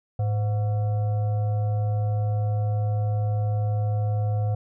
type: tone with frequency modulation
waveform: sine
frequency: 106.3 Hz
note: G#2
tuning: 41 cents sharp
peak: -21 dBFS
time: 0.19-4.55 s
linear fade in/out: 5 ms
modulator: 620 Hz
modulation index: 0.35
effects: none